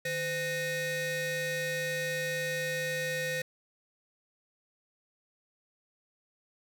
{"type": "ring-modulated tone", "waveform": "35% pulse", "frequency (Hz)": 667, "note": "E5", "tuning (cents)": 20, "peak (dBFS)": -26, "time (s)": [0.05, 3.42], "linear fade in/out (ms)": 5, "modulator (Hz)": 1180, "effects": []}